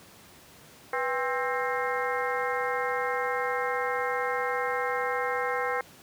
harmonic tone with a mistuned harmonic, 264.9 Hz, C4, 22 cents sharp, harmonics 2 / 3 / 4 / 5 / 6 / 7 / 8, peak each -31 / -33 / -34 / -35 / -36 / -36 / -37 dBFS, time 0.93-5.81 s, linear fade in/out 2 ms, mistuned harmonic 2, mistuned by -120 cents, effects pink hiss -52 dBFS RMS until 6.02 s + high-pass 100 Hz 12 dB/octave

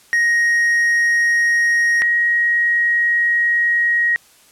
triangle / sine tone pair in turn, 1876 / 1889 Hz, A#6 / A#6, +11 / +22 cents, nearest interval unison, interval 11 cents, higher second, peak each -11 / -13 dBFS, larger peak first, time 0.13-2.02 / 2.02-4.16 s, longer second, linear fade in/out 0 ms, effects white hiss -50 dBFS RMS until 4.51 s + low-pass 12000 Hz 12 dB/octave

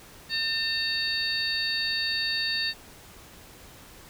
harmonic tone with a mistuned harmonic, 900 Hz, A5, 39 cents sharp, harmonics 2 / 3 / 4 / 5, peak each -31 / -34 / -33 / -28 dBFS, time 0.29-2.74 s, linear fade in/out 50 ms, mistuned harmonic 4, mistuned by +55 cents, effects pink hiss -49 dBFS RMS until 4.09 s

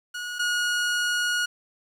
sawtooth tone pair in turn, 1453 / 1446.4 Hz, F#6 / F#6, -32 / -40 cents, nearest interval unison, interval 8 cents, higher first, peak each -27 / -19 dBFS, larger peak second, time 0.14-0.39 / 0.39-1.46 s, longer second, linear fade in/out 10 ms, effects low-pass 9000 Hz 12 dB/octave + 9-bit

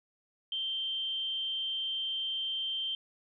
sine tone with amplitude modulation, 3136 Hz, G7, in tune, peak -30 dBFS, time 0.52-2.95 s, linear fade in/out 2 ms, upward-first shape sine, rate 297 Hz, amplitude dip 30%, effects none

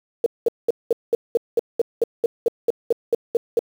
sine tone bursts, 466.2 Hz, A#4, in tune, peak -13 dBFS, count 16, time 0.24-3.592 s, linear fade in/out 2 ms, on 22 ms, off 200 ms, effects 7-bit

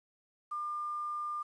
sine tone with quantisation, 1200 Hz, D6, 37 cents sharp, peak -34 dBFS, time 0.51-1.43 s, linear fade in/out 10 ms, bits 10, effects resampled to 22050 Hz

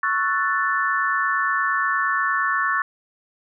sine chord, F# minor seventh, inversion second, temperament equal with one note detuned, 1108.7 / 1331.5 / 1480 / 1760 Hz, C#6 / E6 / F#6 / A6, 0 / +17 / 0 / 0 cents, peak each -23 / -27 / -26 / -23 dBFS, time 0.03-2.82 s, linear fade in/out 2 ms, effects none

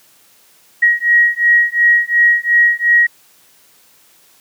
sine beating tone pair, 1895 / 1897.8 Hz, A#6 / A#6, +28 / +31 cents, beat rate 2.8 Hz, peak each -12 dBFS, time 0.82-3.07 s, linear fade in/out 10 ms, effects white hiss -50 dBFS RMS until 4.4 s + high-pass 100 Hz 12 dB/octave

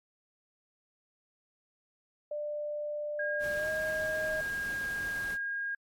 sine tone with pitch glide, 594 to 625 Hz, D5 to D#5, +20 to +8 cents, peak -33 dBFS, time 2.31-4.41 s, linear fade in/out 5 ms, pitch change +88 cents, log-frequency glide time 3.55-3.69 s
sine tone, 1625 Hz, G#6, 38 cents flat, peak -32 dBFS, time 3.19-5.75 s, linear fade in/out 5 ms
pink noise, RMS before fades -46 dBFS, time 3.39-5.38 s, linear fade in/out 50 ms
effects AAC 64 kbps

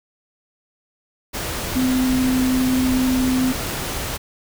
sine tone in noise, 256.6 Hz, C4, 34 cents flat, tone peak -16 dBFS, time 1.75-3.53 s, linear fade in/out 20 ms, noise pink, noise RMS -26 dBFS, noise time 1.33-4.18 s, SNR +7 dB, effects none

